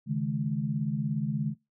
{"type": "chord", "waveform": "sine", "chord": "C# suspended second", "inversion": "none", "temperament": "equal with one note detuned", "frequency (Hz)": [138.59, 155.56, 212.6], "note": ["C#3", "D#3", "G#3"], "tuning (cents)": [0, 0, 41], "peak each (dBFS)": -31, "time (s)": [0.06, 1.55], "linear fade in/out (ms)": 50, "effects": ["noise-tail reverb RT60 0.2 s tail -19 dB re dry"]}